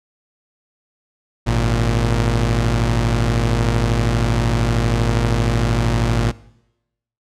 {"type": "tone pair together", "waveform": "sawtooth", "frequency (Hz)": [51.87, 116.54], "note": ["G#1", "A#2"], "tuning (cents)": [-1, 0], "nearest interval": "octave + major second", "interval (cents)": 1401, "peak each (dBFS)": -14, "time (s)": [1.46, 6.32], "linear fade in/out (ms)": 20, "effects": ["noise-tail reverb RT60 0.9 s tail -21 dB re dry", "low-pass 8000 Hz 12 dB/octave"]}